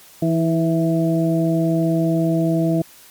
harmonic tone with a mistuned harmonic, 164.81 Hz, E3, in tune, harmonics 1 / 2 / 3 / 4, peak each -18 / -19 / -31 / -23 dBFS, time 0.22-2.82 s, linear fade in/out 5 ms, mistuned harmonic 2, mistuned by -21 cents, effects white hiss -46 dBFS RMS until 3.1 s + MP3 96 kbps

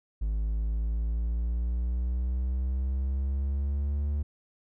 triangle exponential sweep, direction up, 52.2 to 73.5 Hz, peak -24 dBFS, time 0.21-4.23 s, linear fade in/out 10 ms, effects none

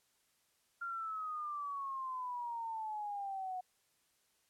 sine exponential sweep, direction down, 1396.9 to 730 Hz, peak -38 dBFS, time 0.81-3.61 s, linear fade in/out 10 ms, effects white hiss -75 dBFS RMS until 4.49 s + low-pass 12000 Hz 12 dB/octave

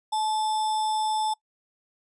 sine tone with sample-and-hold, 864 Hz, A5, 32 cents flat, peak -23 dBFS, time 0.12-1.34 s, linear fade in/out 10 ms, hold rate 4410 Hz, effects noise-tail reverb RT60 0.1 s tail -23 dB re dry + resampled to 22050 Hz

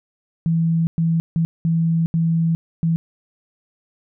sine tone bursts at uneven times, 164.81 Hz, E3, in tune, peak -15 dBFS, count 6, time 0.46-0.87 / 0.98-1.2 / 1.36-1.45 / 1.65-2.06 / 2.14-2.55 / 2.83-2.96 s, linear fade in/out 0 ms, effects none

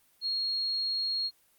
sine tone, 4281 Hz, C8, 39 cents sharp, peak -28 dBFS, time 0.21-1.31 s, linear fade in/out 50 ms, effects white hiss -66 dBFS RMS until 1.58 s + Opus 32 kbps

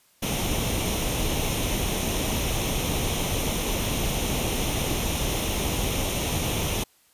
pink noise with comb filter, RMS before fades -26 dBFS, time 0.22-6.84 s, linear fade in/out 10 ms, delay 0.32 ms, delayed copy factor +0.6, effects white hiss -61 dBFS RMS until 7.13 s + resampled to 32000 Hz

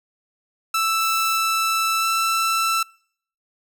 sawtooth tone with pitch glide, 1322 to 1331.2 Hz, E6 to E6, +5 to +17 cents, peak -15 dBFS, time 0.74-2.83 s, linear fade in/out 5 ms, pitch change +12 cents, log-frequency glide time 2-2.05 s
violet noise, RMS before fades -34 dBFS, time 1.01-1.37 s, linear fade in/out 2 ms
effects noise-tail reverb RT60 0.6 s tail -26 dB re dry

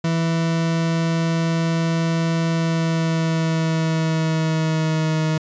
40% pulse tone with pitch glide, 164.81 to 157.28 Hz, E3 to D#3, 0 to +19 cents, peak -17 dBFS, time 0.04-5.38 s, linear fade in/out 5 ms, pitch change -81 cents, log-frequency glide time 2.5-5.24 s, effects resampled to 16000 Hz

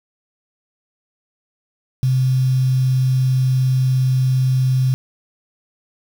sine tone with quantisation, 129.8 Hz, C3, 13 cents flat, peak -13 dBFS, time 2.03-4.94 s, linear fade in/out 0 ms, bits 6, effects none

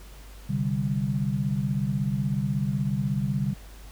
sine chord, C suspended second, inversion none, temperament just, 130.81 / 147.16 / 196.22 Hz, C3 / D3 / G3, 0 / +4 / +2 cents, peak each -28 dBFS, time 0.49-3.54 s, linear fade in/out 10 ms, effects added 50 Hz sine -43 dBFS peak until 3.91 s + pink hiss -51 dBFS RMS until 3.91 s

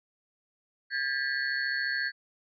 sine tone cluster, 1612 / 1746 / 1950 / 4401 Hz, G6 / A6 / B6 / C#8, +48 / -14 / -23 / -13 cents, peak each -30 / -34 / -37 / -36 dBFS, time 0.9-2.12 s, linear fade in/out 50 ms, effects none

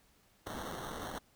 white noise with sample-and-hold, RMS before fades -42 dBFS, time 0.46-1.19 s, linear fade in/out 10 ms, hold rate 2450 Hz, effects pink hiss -68 dBFS RMS until 1.35 s

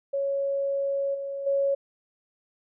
sine tone with level steps, 554.4 Hz, C#5, in tune, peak -24 / -30 / -21 dBFS, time 0.13-1.75 s, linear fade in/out 10 ms, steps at 1.14 / 1.46 s, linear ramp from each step 10 ms, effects none

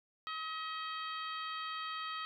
harmonic tone, 636 Hz, D#5, 38 cents sharp, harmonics 2 / 3 / 4 / 5 / 6 / 7, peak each -40 / -47 / -50 / -47 / -50 / -53 dBFS, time 0.27-2.25 s, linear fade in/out 0 ms, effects 12-bit

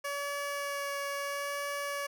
15% pulse tone with vibrato, 567 Hz, C#5, 39 cents sharp, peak -27 dBFS, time 0.04-2.07 s, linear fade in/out 10 ms, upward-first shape sine, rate 0.75 Hz, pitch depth 10 cents each way, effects none

